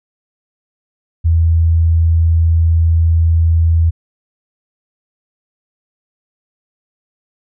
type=tone; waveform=sine; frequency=82.41 Hz; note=E2; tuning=in tune; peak=-8 dBFS; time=1.24-3.91 s; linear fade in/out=20 ms; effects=none